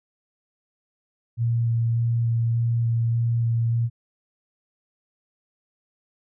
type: tone with vibrato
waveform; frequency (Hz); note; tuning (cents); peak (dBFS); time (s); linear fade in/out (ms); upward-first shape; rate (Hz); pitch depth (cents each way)
sine; 116.4; A#2; -2; -19; 1.37-3.9; 50; square; 1.7; 9
effects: none